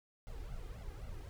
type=noise with flanger; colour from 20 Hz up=brown; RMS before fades=-45 dBFS; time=0.27-1.29 s; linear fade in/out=0 ms; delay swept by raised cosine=1.4 to 2.5 ms; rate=3.8 Hz; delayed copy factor=+0.95; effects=none